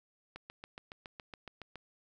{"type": "click train", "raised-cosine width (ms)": 0.3, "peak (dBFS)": -29, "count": 11, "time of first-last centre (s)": [0.36, 1.757], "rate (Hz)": 7.16, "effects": []}